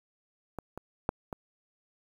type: clicks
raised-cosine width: 1 ms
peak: -22 / -25 / -12 / -22 dBFS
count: 4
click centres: 0.587 / 0.776 / 1.091 / 1.328 s
effects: 8-bit